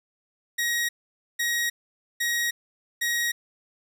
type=tone bursts; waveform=sawtooth; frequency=1892 Hz; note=A#6; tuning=25 cents sharp; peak=-20 dBFS; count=4; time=0.58-3.32 s; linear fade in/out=10 ms; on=310 ms; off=500 ms; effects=none